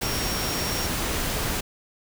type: tone in noise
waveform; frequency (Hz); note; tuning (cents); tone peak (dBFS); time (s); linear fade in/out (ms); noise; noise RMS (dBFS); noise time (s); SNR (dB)
sine; 5570; F8; -5; -32; 0.03-0.87; 10; pink; -27; 0.01-1.61; -8
effects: none